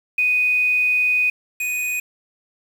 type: tone pair in turn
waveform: sine / square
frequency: 2489 / 2489 Hz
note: D#7 / D#7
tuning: 0 / 0 cents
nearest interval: unison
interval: 0 cents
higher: neither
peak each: -15 / -22 dBFS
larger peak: first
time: 0.18-1.3 / 1.6-2 s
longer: first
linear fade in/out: 5 ms
effects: 7-bit